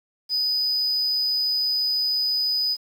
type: tone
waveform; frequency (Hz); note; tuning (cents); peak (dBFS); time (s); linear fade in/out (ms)
sine; 4983; D#8; +2; -18; 0.29-2.77; 50
effects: tanh soft clip ceiling -19 dBFS + 8-bit